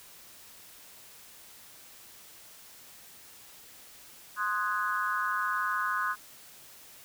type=chord; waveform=sine; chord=Ab dominant seventh; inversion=first; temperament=equal; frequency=1046.5 / 1244.5 / 1480 / 1661.2 Hz; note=C6 / Eb6 / Gb6 / Ab6; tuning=0 / 0 / 0 / 0 cents; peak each=-33 / -32 / -32 / -37 dBFS; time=4.36-6.16 s; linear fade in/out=50 ms; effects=white hiss -52 dBFS RMS until 7.04 s